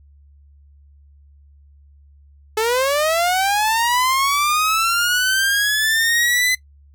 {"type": "linear sweep", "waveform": "sawtooth", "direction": "up", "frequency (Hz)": [427.6, 2029], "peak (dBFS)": -12, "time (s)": [2.57, 6.55], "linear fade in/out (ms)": 5, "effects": ["noise-tail reverb RT60 0.1 s tail -19 dB re dry", "added 71 Hz sine -46 dBFS peak until 6.94 s"]}